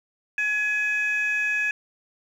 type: tone pair together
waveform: sine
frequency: 1686.6 / 2527 Hz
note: G#6 / D#7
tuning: +26 / +26 cents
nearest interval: perfect fifth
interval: 700 cents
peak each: -23 dBFS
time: 0.38-1.71 s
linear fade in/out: 2 ms
effects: tanh soft clip ceiling -17 dBFS + 9-bit